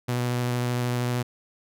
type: tone with vibrato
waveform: sawtooth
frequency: 122.6 Hz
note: B2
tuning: 12 cents flat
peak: -20 dBFS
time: 0.08-1.23 s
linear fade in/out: 10 ms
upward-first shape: triangle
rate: 13 Hz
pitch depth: 14 cents each way
effects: none